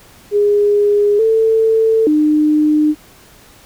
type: tone with pitch steps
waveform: sine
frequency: 411.5 / 445.5 / 303.3 Hz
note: G#4 / A4 / D#4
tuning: -16 / +22 / -44 cents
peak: -9 dBFS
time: 0.31-2.95 s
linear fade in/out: 50 ms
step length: 880 ms
effects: pink hiss -44 dBFS RMS until 3.65 s